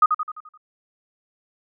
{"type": "tone with echo", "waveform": "sine", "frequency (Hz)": 1244, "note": "D#6", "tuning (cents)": -1, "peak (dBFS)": -10, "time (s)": [0.02, 0.06], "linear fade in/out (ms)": 5, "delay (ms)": 86, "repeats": 6, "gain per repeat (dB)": -6, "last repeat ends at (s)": 0.576, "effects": []}